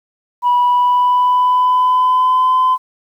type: tone with pitch glide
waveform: sine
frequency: 978 to 1021.9 Hz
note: B5 to C6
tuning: -17 to -41 cents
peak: -8 dBFS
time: 0.42-2.78 s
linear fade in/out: 50 ms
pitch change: +76 cents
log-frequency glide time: 0.57-2.54 s
effects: tanh soft clip ceiling -7 dBFS + 8-bit